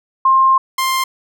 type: tone pair in turn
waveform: sine / sawtooth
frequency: 1060 / 1052.7 Hz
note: C6 / C6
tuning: +22 / +10 cents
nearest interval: unison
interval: 12 cents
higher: first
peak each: -8 / -11 dBFS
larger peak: first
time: 0.25-0.58 / 0.78-1.04 s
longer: first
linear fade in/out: 5 ms
effects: none